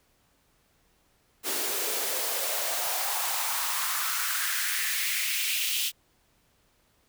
white noise with high-pass filter sweep, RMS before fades -29 dBFS, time 1.43-5.92 s, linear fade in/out 50 ms, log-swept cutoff 330 to 3100 Hz, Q 3.1, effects pink hiss -67 dBFS RMS until 7.08 s

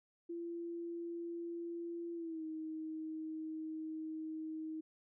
sine tone with pitch glide, 340.2 to 315.6 Hz, F4 to D#4, -45 to +25 cents, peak -40 dBFS, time 0.29-4.81 s, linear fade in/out 10 ms, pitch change -130 cents, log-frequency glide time 2.14-2.44 s, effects none

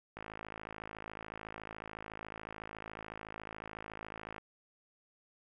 click train, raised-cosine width 0.5 ms, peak -28 dBFS, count 228, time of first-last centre 0.17-4.382 s, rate 53.9 Hz, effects none

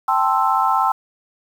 sine chord, A minor seventh, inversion third, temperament equal, 784 / 880 / 1046.5 / 1318.5 Hz, G5 / A5 / C6 / E6, 0 / 0 / 0 / 0 cents, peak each -20 dBFS, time 0.08-0.92 s, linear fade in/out 5 ms, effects 7-bit

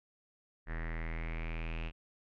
square tone with low-pass filter sweep, 40.8 Hz, E1, 17 cents flat, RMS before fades -38 dBFS, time 0.66-1.92 s, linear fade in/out 50 ms, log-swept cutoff 1800 to 2700 Hz, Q 7, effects none

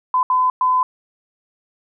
sine tone bursts at uneven times, 1014 Hz, B5, 45 cents sharp, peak -13 dBFS, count 3, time 0.14-0.23 / 0.3-0.5 / 0.61-0.83 s, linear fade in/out 2 ms, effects none

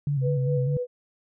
sine tone with vibrato, 138.59 Hz, C#3, in tune, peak -22 dBFS, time 0.07-0.77 s, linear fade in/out 2 ms, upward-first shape square, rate 5 Hz, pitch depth 65 cents each way
sine tone with tremolo, 493.9 Hz, B4, in tune, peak -25 dBFS, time 0.21-0.87 s, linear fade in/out 50 ms, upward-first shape sine, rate 3.7 Hz, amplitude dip 65%
effects none

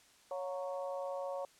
harmonic tone with a mistuned harmonic, 185 Hz, F#3, in tune, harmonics 3 / 4 / 5 / 6, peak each -38 / -45 / -47 / -49 dBFS, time 0.31-1.45 s, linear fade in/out 2 ms, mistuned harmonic 4, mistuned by -45 cents, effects white hiss -64 dBFS RMS until 1.59 s + low-pass 9000 Hz 12 dB/octave

